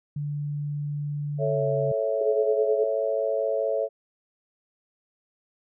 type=tone with pitch glide; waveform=sine; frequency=146.2 to 139.76 Hz; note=D3 to C#3; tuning=-7 to +15 cents; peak=-27 dBFS; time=0.16-1.92 s; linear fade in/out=5 ms; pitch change=-78 cents; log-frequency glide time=1.53-1.62 s
type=chord; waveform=sine; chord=A major; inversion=none; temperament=equal; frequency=440 / 554.4 / 659.3 Hz; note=A4 / C#5 / E5; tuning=0 / 0 / 0 cents; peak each=-28 / -26 / -28 dBFS; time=1.38-3.89 s; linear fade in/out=50 ms
type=tone; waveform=sine; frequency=430.5 Hz; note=A4; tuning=38 cents flat; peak=-23 dBFS; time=2.21-2.84 s; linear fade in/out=5 ms
effects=none